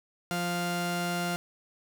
sawtooth tone pair together, 174.75 / 699 Hz, F3 / F5, +1 / +1 cents, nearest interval 2 octaves, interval 2400 cents, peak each -27 dBFS, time 0.31-1.36 s, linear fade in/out 0 ms, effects none

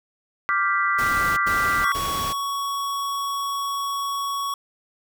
sine chord, G dominant seventh, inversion second, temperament equal, 1174.7 / 1396.9 / 1568 / 1975.5 Hz, D6 / F6 / G6 / B6, 0 / 0 / 0 / 0 cents, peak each -22 / -25 / -27 / -25 dBFS, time 0.49-1.92 s, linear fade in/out 0 ms
pink noise bursts, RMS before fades -31 dBFS, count 3, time 0.98-2.332 s, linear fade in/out 10 ms, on 390 ms, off 91 ms
square tone, 1117 Hz, C#6, 13 cents sharp, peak -25 dBFS, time 1.84-4.54 s, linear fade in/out 2 ms
effects none

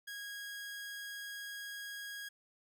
sawtooth tone, 1644 Hz, G#6, 18 cents flat, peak -39 dBFS, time 0.07-2.29 s, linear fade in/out 10 ms, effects none

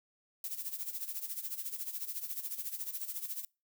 violet noise with tremolo, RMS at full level -37 dBFS, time 0.44-3.45 s, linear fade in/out 2 ms, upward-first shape sine, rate 14 Hz, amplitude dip 75%, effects noise-tail reverb RT60 0.3 s tail -26 dB re dry

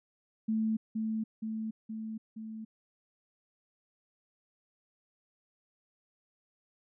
sine tone with echo, 220 Hz, A3, in tune, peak -27 dBFS, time 0.48-0.77 s, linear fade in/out 10 ms, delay 470 ms, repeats 4, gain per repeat -3 dB, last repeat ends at 2.65 s, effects none

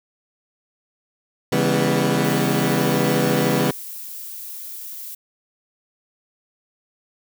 20% pulse chord, C# half-diminished seventh, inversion none, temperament equal with one note detuned, 138.59 / 164.81 / 201.2 / 246.9 Hz, C#3 / E3 / G3 / B3, 0 / 0 / +45 / 0 cents, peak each -18 dBFS, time 1.52-3.71 s, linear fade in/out 5 ms
violet noise, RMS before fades -34 dBFS, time 2.24-5.15 s, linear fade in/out 5 ms
effects none

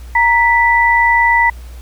sine tone pair together, 932.3 / 1975.5 Hz, A#5 / B6, 0 / 0 cents, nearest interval octave + minor second, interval 1300 cents, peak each -11 dBFS, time 0.15-1.5 s, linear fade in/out 5 ms, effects added 60 Hz sine -29 dBFS peak until 1.81 s + pink hiss -44 dBFS RMS until 1.81 s

